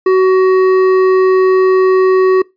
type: tone with hard clipping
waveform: sine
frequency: 375.1 Hz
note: F#4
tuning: 24 cents sharp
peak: -8 dBFS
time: 0.06-2.42 s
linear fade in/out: 5 ms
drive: 9 dB
effects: noise-tail reverb RT60 0.2 s tail -22 dB re dry + resampled to 11025 Hz